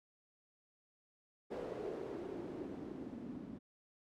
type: noise with low-pass filter sweep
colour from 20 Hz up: blue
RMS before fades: -45 dBFS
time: 1.5-3.59 s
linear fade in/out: 20 ms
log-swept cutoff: 470 to 230 Hz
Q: 3.4
effects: none